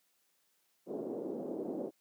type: band-pass noise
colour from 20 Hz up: pink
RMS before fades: -39 dBFS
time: 0.86-1.91 s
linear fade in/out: 50 ms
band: 240 to 510 Hz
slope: 24 dB/octave
effects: white hiss -75 dBFS RMS until 2 s + high-pass 150 Hz 12 dB/octave